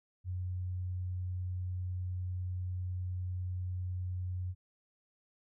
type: tone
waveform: sine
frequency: 91 Hz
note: F#2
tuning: 28 cents flat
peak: -34 dBFS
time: 0.24-4.55 s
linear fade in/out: 50 ms
effects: none